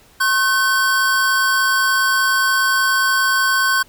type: tone pair together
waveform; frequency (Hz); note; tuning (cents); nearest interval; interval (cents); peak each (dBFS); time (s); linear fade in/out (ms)
square; 1078.3 / 1525; C#6 / G6; -48 / -48; tritone; 600; -20 / -16; 0.2-3.83; 10
effects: pink hiss -50 dBFS RMS until 3.88 s